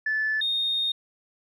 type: tone pair in turn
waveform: sine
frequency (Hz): 1742 / 3691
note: A6 / A#7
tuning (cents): -18 / -18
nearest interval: octave + minor second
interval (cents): 1300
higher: second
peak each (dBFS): -22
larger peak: neither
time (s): 0.06-0.41 / 0.41-0.92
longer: second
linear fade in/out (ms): 5
effects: tanh soft clip ceiling -18 dBFS